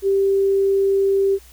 sine tone, 392 Hz, G4, in tune, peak -14 dBFS, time 0.02-1.39 s, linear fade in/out 50 ms, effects added 60 Hz sine -46 dBFS peak until 1.52 s + white hiss -49 dBFS RMS until 1.52 s

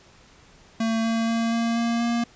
square tone with pitch steps, 225.1 / 227.1 / 229 / 231 / 233 / 235.1 Hz, A3 / A#3 / A#3 / A#3 / A#3 / A#3, +40 / -45 / -31 / -16 / -1 / +15 cents, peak -22 dBFS, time 0.8-2.24 s, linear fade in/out 5 ms, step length 240 ms, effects pink hiss -53 dBFS RMS until 2.35 s + resampled to 16000 Hz

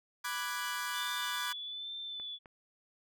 sawtooth chord, G# half-diminished seventh, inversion first, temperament equal, 987.8 / 1174.7 / 1480 / 1661.2 Hz, B5 / D6 / F#6 / G#6, 0 / 0 / 0 / 0 cents, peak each -37 dBFS, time 0.24-1.53 s, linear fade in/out 10 ms
sine tone with vibrato, 3500 Hz, A7, 10 cents flat, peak -39 dBFS, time 0.93-2.39 s, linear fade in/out 50 ms, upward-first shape sine, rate 1.2 Hz, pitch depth 31 cents each way
clicks, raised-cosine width 0.5 ms, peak -37 dBFS, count 2, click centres 2.199 / 2.458 s
effects none

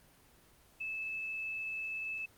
sine tone, 2616 Hz, E7, 14 cents flat, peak -36 dBFS, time 0.8-2.26 s, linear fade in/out 10 ms, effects pink hiss -63 dBFS RMS until 2.37 s + Opus 24 kbps

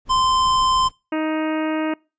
brown noise, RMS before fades -35 dBFS, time 0.05-0.92 s, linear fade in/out 50 ms
square tone, 1037 Hz, C6, 16 cents flat, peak -16 dBFS, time 0.09-0.89 s, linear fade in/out 20 ms
harmonic tone, 312.7 Hz, D#4, 9 cents sharp, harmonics 1 / 2 / 3 / 4 / 5 / 6 / 7 / 8 / 9, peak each -21 / -27 / -31 / -33 / -35 / -37 / -38 / -39 / -40 dBFS, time 1.12-1.94 s, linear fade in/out 5 ms
effects noise-tail reverb RT60 0.3 s tail -26 dB re dry + resampled to 16000 Hz

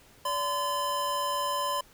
square tone pair together, 575.6 / 1023 Hz, D5 / C6, -35 / -39 cents, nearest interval minor seventh, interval 996 cents, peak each -35 / -29 dBFS, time 0.25-1.81 s, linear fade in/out 5 ms, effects pink hiss -57 dBFS RMS until 1.93 s

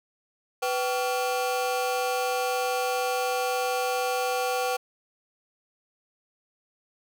35% pulse ring-modulated tone, 633 Hz, D#5, 30 cents sharp, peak -20 dBFS, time 0.62-4.77 s, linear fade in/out 10 ms, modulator 135 Hz, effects none

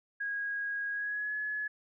sine tone with pitch glide, 1644 to 1700 Hz, G#6 to G#6, -18 to +40 cents, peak -32 dBFS, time 0.2-1.68 s, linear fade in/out 10 ms, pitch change +58 cents, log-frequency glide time 0.9-1.34 s, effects none

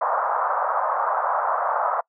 white band-pass noise, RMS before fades -23 dBFS, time 0.01-2.01 s, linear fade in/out 5 ms, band 570 to 1300 Hz, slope 48 dB/octave, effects noise-tail reverb RT60 0.1 s tail -26 dB re dry

